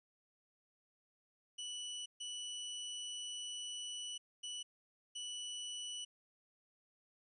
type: tone bursts at uneven times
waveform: sawtooth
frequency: 2960 Hz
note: F#7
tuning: in tune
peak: -39 dBFS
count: 4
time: 1.58-2.06 / 2.2-4.18 / 4.43-4.63 / 5.15-6.05 s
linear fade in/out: 10 ms
effects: resampled to 24000 Hz